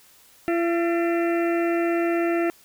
harmonic tone with a mistuned harmonic, 339.5 Hz, F4, 49 cents flat, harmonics 1 / 2 / 4 / 5 / 6 / 7 / 8, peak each -21 / -27 / -33 / -35 / -37 / -38 / -39 dBFS, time 0.48-2.5 s, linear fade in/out 0 ms, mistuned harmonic 5, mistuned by +82 cents, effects white hiss -54 dBFS RMS until 2.64 s

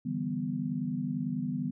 sine chord, E minor seventh, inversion third, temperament equal, 146.83 / 164.81 / 196 / 246.9 Hz, D3 / E3 / G3 / B3, 0 / 0 / 0 / 0 cents, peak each -37 / -37 / -36 / -33 dBFS, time 0.05-1.71 s, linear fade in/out 10 ms, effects none

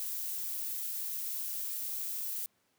violet noise, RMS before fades -37 dBFS, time 0-2.46 s, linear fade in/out 0 ms, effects pink hiss -73 dBFS RMS until 2.78 s + high-pass 150 Hz 12 dB/octave

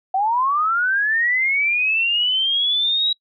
sine linear sweep, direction up, 740 to 3872 Hz, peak -16 dBFS, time 0.14-3.13 s, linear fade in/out 5 ms, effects noise-tail reverb RT60 0.1 s tail -25 dB re dry

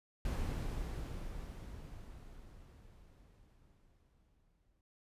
brown noise with exponential decay, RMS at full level -35 dBFS, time 0.25-4.81 s, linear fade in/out 2 ms, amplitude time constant 990 ms, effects resampled to 32000 Hz

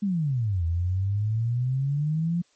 sine exponential two-way sweep, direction down then up, 211 to 82 to 175.9 Hz, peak -22 dBFS, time 0.02-2.42 s, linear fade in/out 10 ms, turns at 0.65 s, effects white hiss -65 dBFS RMS until 2.55 s + MP3 32 kbps

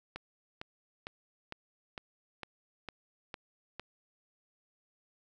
click train, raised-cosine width 0.3 ms, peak -24 dBFS, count 9, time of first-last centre 0.16-3.796 s, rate 2.2 Hz, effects none

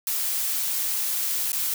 blue noise with dropouts, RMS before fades -26 dBFS, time 0.07-1.74 s, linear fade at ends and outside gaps 2 ms, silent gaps 1.52-1.529 s, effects none

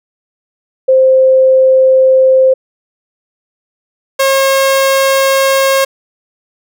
sine / sawtooth tone pair in turn, 523.3 / 540.5 Hz, C5 / C#5, 0 / -44 cents, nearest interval minor second, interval 56 cents, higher second, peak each -4 dBFS, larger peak neither, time 0.88-2.54 / 4.19-5.85 s, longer neither, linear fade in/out 10 ms, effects none

